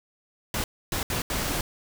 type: noise bursts at uneven times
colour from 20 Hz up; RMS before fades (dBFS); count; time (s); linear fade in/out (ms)
pink; -28; 4; 0.54-0.64 / 0.92-1.03 / 1.1-1.22 / 1.3-1.61; 2
effects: none